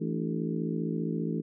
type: harmonic tone with a mistuned harmonic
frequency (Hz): 55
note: A1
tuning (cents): 0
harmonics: 3 / 4 / 5 / 6 / 7 / 8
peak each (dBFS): -32 / -34 / -36 / -38 / -39 / -40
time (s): 0-1.42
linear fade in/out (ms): 20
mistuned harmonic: 5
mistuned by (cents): +88
effects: none